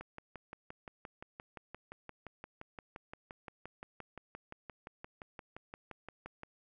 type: click train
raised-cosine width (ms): 0.5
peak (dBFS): -30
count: 38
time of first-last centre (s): 0.01-6.434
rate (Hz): 5.76
effects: none